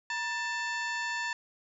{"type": "harmonic tone with a mistuned harmonic", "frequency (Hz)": 886, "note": "A5", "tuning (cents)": 12, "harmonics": [1, 2, 3, 4, 5, 6, 7, 8], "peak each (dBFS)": [-37, -33, -40, -46, -44, -50, -54, -47], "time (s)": [0.1, 1.33], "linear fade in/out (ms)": 2, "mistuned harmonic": 1, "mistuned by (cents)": 120, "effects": []}